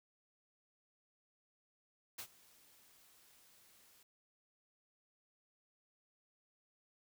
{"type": "noise with ADSR envelope", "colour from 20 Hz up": "white", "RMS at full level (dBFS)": -44, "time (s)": [2.18, 4.03], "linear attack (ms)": 11, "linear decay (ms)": 76, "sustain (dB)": -22, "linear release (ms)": 3, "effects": []}